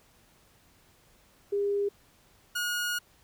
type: tone pair in turn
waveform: sine / sawtooth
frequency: 404.1 / 1440 Hz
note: G#4 / F#6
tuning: -47 / -47 cents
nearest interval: octave + minor seventh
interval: 2200 cents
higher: second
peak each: -25 dBFS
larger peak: neither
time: 1.52-1.89 / 2.55-2.99 s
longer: second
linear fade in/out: 10 ms
effects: pink hiss -62 dBFS RMS until 3.23 s